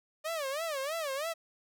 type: tone with vibrato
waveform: sawtooth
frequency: 596 Hz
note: D5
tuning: 25 cents sharp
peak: -29 dBFS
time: 0.24-1.34 s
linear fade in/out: 20 ms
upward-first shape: sine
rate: 3.1 Hz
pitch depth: 200 cents each way
effects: none